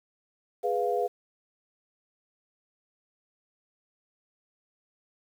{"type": "chord", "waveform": "sine", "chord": "F diminished", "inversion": "first", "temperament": "equal", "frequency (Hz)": [415.3, 493.9, 698.5], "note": ["Ab4", "Cb5", "F5"], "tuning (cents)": [0, 0, 0], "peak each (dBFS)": -29, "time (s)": [0.63, 1.08], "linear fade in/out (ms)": 20, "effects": ["9-bit"]}